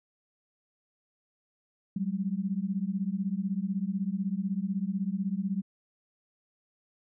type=beating tone pair; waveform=sine; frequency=185.9 / 201.9 Hz; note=F#3 / G#3; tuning=+8 / -49 cents; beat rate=16 Hz; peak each=-31 dBFS; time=1.96-5.62 s; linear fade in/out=5 ms; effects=none